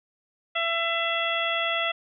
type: harmonic tone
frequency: 670 Hz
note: E5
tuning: 28 cents sharp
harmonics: 1 / 2 / 3 / 4 / 5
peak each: -30 / -30 / -30 / -30 / -30 dBFS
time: 0.55-1.92 s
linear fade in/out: 10 ms
effects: none